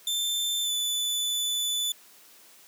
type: tone with pitch glide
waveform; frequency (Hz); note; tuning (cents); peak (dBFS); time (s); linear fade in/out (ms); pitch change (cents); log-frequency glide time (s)
sawtooth; 3553 to 3488; A7 to A7; +16 to -16; -23; 0.07-1.92; 2; -32; 0.63-0.71
effects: white hiss -54 dBFS RMS until 2.67 s + high-pass 200 Hz 12 dB/octave